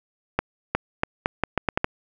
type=accelerating click train; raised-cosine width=0.5 ms; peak=-5 dBFS; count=9; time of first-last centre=0.39-1.844 s; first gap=360 ms; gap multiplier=0.79; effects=none